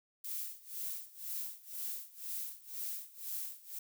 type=noise with tremolo; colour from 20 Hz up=violet; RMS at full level=-39 dBFS; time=0.24-3.79 s; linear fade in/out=5 ms; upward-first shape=sine; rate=2 Hz; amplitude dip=90%; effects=none